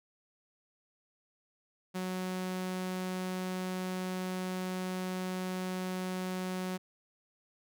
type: tone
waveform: sawtooth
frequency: 184.6 Hz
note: F#3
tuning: 4 cents flat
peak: -30 dBFS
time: 1.94-6.78 s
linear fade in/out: 20 ms
effects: none